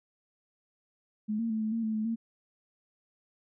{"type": "tone with pitch steps", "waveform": "sine", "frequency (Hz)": [213.1, 229.3, 219.4, 217.2, 228.3, 219.1, 216.4, 228], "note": ["G#3", "A#3", "A3", "A3", "A#3", "A3", "A3", "A#3"], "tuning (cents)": [45, -28, -5, -22, -36, -7, -29, -38], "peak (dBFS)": -28, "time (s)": [1.28, 2.16], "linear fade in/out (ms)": 20, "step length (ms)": 110, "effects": []}